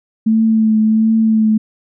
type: tone with vibrato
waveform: sine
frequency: 220 Hz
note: A3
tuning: in tune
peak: -9 dBFS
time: 0.26-1.58 s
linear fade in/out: 10 ms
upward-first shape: triangle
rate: 1.4 Hz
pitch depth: 27 cents each way
effects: none